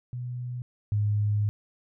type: tone pair in turn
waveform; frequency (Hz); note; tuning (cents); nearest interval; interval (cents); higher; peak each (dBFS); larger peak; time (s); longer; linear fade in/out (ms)
sine; 123.47 / 104.25; B2 / G#2; 0 / +7; minor third; 293; first; -31 / -22; second; 0.13-0.62 / 0.92-1.49; second; 0
effects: none